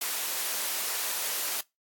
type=high-pass noise; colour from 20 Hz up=white; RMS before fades=-31 dBFS; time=0.01-1.61 s; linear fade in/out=5 ms; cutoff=430 Hz; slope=12 dB/octave; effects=noise-tail reverb RT60 0.2 s tail -23 dB re dry + AAC 64 kbps